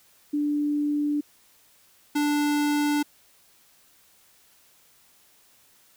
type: tone pair in turn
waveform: sine / square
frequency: 293.7 / 293.7 Hz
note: D4 / D4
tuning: 0 / 0 cents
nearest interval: unison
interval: 0 cents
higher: neither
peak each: -22 dBFS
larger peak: neither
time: 0.33-1.21 / 2.15-3.03 s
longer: neither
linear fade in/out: 10 ms
effects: white hiss -59 dBFS RMS until 5.96 s